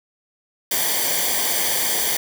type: noise with comb filter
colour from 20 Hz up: white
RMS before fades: -21 dBFS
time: 0.71-2.17 s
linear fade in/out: 5 ms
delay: 0.75 ms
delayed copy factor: -0.75
effects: none